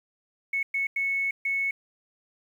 sine tone bursts at uneven times, 2204 Hz, C#7, 11 cents flat, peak -24 dBFS, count 4, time 0.53-0.63 / 0.74-0.87 / 0.96-1.31 / 1.45-1.71 s, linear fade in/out 5 ms, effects 9-bit

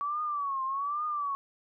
sine tone with vibrato, 1136 Hz, C#6, 42 cents sharp, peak -29 dBFS, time 0.01-1.35 s, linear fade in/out 0 ms, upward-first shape triangle, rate 1.2 Hz, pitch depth 140 cents each way, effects none

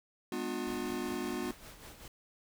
square chord, G# diminished seventh, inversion none, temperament just, 207.7 / 249.2 / 299 / 358.8 Hz, G#3 / B3 / D4 / F4, 0 / +16 / +31 / +47 cents, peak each -44 / -40 / -42 / -39 dBFS, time 0.32-1.51 s, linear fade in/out 2 ms
pink noise with tremolo, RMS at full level -49 dBFS, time 0.67-2.08 s, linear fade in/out 2 ms, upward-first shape sine, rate 5.2 Hz, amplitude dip 55%
effects none

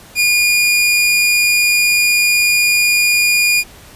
sawtooth tone, 2432 Hz, D#7, 40 cents flat, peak -7 dBFS, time 0.15-3.64 s, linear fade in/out 50 ms, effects pink hiss -40 dBFS RMS until 3.95 s + resampled to 32000 Hz

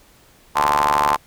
sawtooth ring-modulated tone, 73.1 Hz, D2, 7 cents flat, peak -8 dBFS, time 0.55-1.17 s, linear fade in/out 20 ms, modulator 960 Hz, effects pink hiss -52 dBFS RMS until 1.26 s

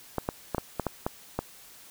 clicks, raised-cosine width 1 ms, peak -13 dBFS, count 8, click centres 0.183 / 0.289 / 0.547 / 0.582 / 0.797 / 0.867 / 1.065 / 1.39 s, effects white hiss -51 dBFS RMS until 1.9 s

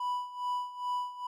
triangle tone with tremolo, 987.8 Hz, B5, in tune, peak -27 dBFS, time 0-1.27 s, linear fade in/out 5 ms, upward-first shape sine, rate 2.4 Hz, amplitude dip 80%, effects none

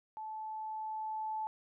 sine tone with level ramp, 870 Hz, A5, 20 cents flat, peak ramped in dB -40 to -34 dBFS, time 0.17-1.47 s, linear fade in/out 0 ms, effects none

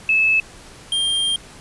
sine / square tone pair in turn, 2607 / 3195 Hz, E7 / G7, -20 / +32 cents, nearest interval major third, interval 352 cents, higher second, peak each -13 / -18 dBFS, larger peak first, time 0.09-0.4 / 0.92-1.36 s, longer second, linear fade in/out 2 ms, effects pink hiss -42 dBFS RMS until 1.6 s + resampled to 24000 Hz

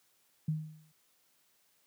sine tone with exponential decay, 155.56 Hz, D#3, in tune, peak -26 dBFS, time 0.48-0.92 s, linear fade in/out 5 ms, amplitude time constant 94 ms, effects white hiss -71 dBFS RMS until 1.86 s + high-pass 100 Hz 12 dB/octave

